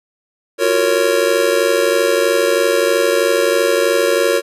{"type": "chord", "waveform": "square", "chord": "Gb major seventh", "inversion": "third", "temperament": "just", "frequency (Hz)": [346.9, 370, 462.5, 555], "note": ["F4", "Gb4", "Bb4", "Db5"], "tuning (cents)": [-12, 0, -14, 2], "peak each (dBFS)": [-22, -21, -17, -17], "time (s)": [0.58, 4.42], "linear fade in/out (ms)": 50, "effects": ["resampled to 32000 Hz"]}